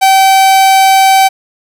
45% pulse tone, 771 Hz, G5, 29 cents flat, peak -4 dBFS, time 0.01-1.29 s, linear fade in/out 20 ms, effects none

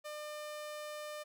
sawtooth tone, 600 Hz, D5, 37 cents sharp, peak -38 dBFS, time 0.04-1.24 s, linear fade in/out 20 ms, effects none

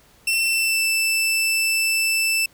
sawtooth tone with pitch glide, 2693 to 2650 Hz, E7 to E7, +36 to +9 cents, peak -15 dBFS, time 0.27-2.46 s, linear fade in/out 5 ms, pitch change -27 cents, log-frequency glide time 0.4-0.89 s, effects pink hiss -54 dBFS RMS until 2.53 s

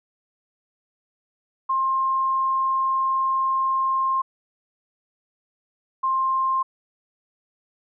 sine tone pair in turn, 1061 / 1056.5 Hz, C6 / C6, +24 / +16 cents, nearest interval unison, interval 8 cents, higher first, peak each -19 dBFS, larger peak neither, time 1.69-4.22 / 6.03-6.63 s, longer first, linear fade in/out 10 ms, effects none

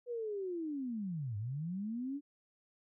sine linear two-way sweep, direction down then up, 493.9 to 98.7 to 293.2 Hz, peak -36 dBFS, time 0.06-2.21 s, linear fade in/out 50 ms, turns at 1.37 s, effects none

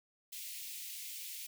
white high-pass noise, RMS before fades -45 dBFS, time 0.32-1.47 s, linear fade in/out 10 ms, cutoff 2100 Hz, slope 48 dB/octave, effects none

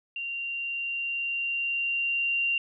sine tone with level ramp, 2769 Hz, F7, 15 cents flat, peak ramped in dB -31 to -23 dBFS, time 0.16-2.58 s, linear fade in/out 2 ms, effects none

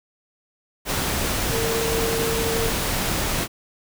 sine tone in noise, 455.2 Hz, A#4, 41 cents flat, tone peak -24 dBFS, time 1.49-2.72 s, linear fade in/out 50 ms, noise pink, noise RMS -24 dBFS, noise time 0.85-3.48 s, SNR -3 dB, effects none

